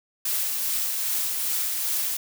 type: noise with tremolo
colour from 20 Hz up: blue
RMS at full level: -25 dBFS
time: 0.25-2.17 s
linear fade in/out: 5 ms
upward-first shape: triangle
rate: 2.5 Hz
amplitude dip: 30%
effects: none